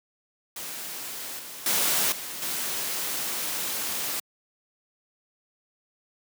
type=noise with level steps; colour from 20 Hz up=white; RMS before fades=-36 / -40 / -24 / -36 / -30 dBFS; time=0.56-4.2 s; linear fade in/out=5 ms; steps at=1.39 / 1.66 / 2.12 / 2.42 s; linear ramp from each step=2 ms; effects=high-pass 150 Hz 12 dB/octave